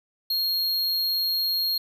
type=tone; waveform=square; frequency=4259 Hz; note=C8; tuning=30 cents sharp; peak=-23 dBFS; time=0.3-1.78 s; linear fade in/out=5 ms; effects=none